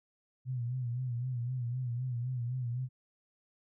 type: tone with vibrato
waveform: sine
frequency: 123.6 Hz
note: B2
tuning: 2 cents sharp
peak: -32 dBFS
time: 0.45-2.89 s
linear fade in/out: 50 ms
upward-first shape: sine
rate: 3.9 Hz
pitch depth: 82 cents each way
effects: none